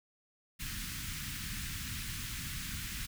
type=band-stop noise; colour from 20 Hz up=pink; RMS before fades=-40 dBFS; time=0.59-3.07 s; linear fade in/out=20 ms; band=220 to 1500 Hz; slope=24 dB/octave; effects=none